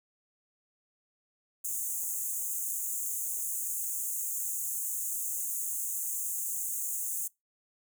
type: high-pass noise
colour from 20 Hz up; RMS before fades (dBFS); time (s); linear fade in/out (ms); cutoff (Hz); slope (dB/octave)
pink; -34; 1.64-7.28; 10; 6500; 96
effects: noise-tail reverb RT60 0.2 s tail -24 dB re dry